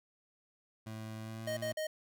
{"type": "tone with pitch glide", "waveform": "25% pulse", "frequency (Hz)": [110, 113.88], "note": ["A2", "A#2"], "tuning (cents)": [0, -40], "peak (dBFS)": -38, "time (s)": [0.86, 1.73], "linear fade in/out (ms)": 10, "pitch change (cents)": 60, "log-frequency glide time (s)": [1.21, 1.55]}
{"type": "tone bursts", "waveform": "square", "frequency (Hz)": 622.3, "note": "D#5", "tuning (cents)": 0, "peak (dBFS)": -35, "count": 3, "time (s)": [1.47, 1.87], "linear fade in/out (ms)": 5, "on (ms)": 100, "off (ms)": 50}
{"effects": []}